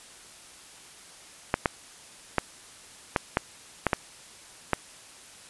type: clicks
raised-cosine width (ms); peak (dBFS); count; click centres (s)
0.5; -6; 8; 1.541 / 1.658 / 2.383 / 3.162 / 3.371 / 3.867 / 3.932 / 4.733
effects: white hiss -49 dBFS RMS until 5.49 s + resampled to 24000 Hz